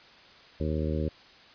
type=harmonic tone; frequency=77.4 Hz; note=D#2; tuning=9 cents flat; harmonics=1 / 2 / 3 / 4 / 5 / 6 / 7; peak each=-30 / -33 / -35 / -36 / -37 / -38 / -38 dBFS; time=0.6-1.09 s; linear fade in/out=5 ms; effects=white hiss -53 dBFS RMS until 1.54 s + resampled to 11025 Hz